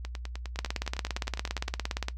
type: two click trains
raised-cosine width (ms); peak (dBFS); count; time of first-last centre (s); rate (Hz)
0.2; -21 / -13; 17 / 27; 0.05-1.679 / 0.59-2.084; 9.82 / 17.4
effects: noise-tail reverb RT60 0.1 s tail -17 dB re dry + added 60 Hz sine -36 dBFS peak until 2.17 s